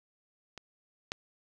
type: clicks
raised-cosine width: 0.2 ms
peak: -26 / -16 dBFS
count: 2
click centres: 0.577 / 1.119 s
effects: none